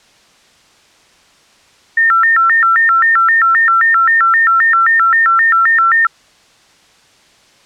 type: tone with vibrato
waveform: sine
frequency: 1567 Hz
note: G6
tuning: 1 cent flat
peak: -7 dBFS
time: 1.97-6.07 s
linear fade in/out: 5 ms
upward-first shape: square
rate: 3.8 Hz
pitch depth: 260 cents each way
effects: white hiss -48 dBFS RMS until 7.65 s + low-pass 6000 Hz 12 dB/octave